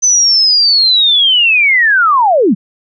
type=linear sweep; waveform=sine; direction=down; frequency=6130 to 160 Hz; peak=-6 dBFS; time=0.02-2.55 s; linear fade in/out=20 ms; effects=none